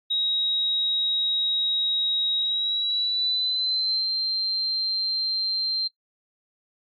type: tone with pitch glide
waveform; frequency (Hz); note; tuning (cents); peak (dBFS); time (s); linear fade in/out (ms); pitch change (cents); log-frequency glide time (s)
sine; 3805 to 4149; A#7 to C8; +35 to -15; -22; 0.1-5.88; 10; +150; 2.37-4.1
effects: noise-tail reverb RT60 0.1 s tail -18 dB re dry + AAC 48 kbps